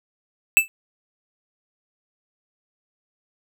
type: tone with exponential decay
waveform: square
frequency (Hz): 2637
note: E7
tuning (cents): 0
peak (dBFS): -7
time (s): 0.57-0.68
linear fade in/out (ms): 0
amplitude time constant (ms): 23
effects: none